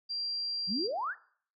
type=tone; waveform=sine; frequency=4741 Hz; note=D8; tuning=16 cents sharp; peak=-33 dBFS; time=0.09-0.88 s; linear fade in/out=20 ms
type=exponential sweep; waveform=sine; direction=up; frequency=163.7 to 1864.7 Hz; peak=-31 dBFS; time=0.67-1.15 s; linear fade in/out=50 ms
effects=noise-tail reverb RT60 0.5 s tail -18 dB re dry